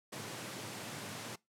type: high-pass noise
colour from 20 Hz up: pink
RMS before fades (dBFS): -44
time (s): 0.12-1.36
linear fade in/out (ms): 10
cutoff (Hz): 100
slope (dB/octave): 96
effects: noise-tail reverb RT60 0.2 s tail -22 dB re dry + low-pass 11000 Hz 12 dB/octave